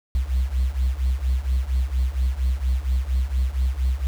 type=beating tone pair; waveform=sine; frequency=61.8 / 66.1 Hz; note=B1 / C2; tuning=+2 / +18 cents; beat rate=4.3 Hz; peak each=-22 / -20 dBFS; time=0.15-4.07 s; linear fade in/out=0 ms; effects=tanh soft clip ceiling -15 dBFS + 7-bit